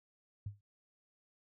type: tone with exponential decay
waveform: sine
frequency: 102 Hz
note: G#2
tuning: 31 cents flat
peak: -35 dBFS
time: 0.46-0.61 s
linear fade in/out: 5 ms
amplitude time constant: 31 ms
effects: none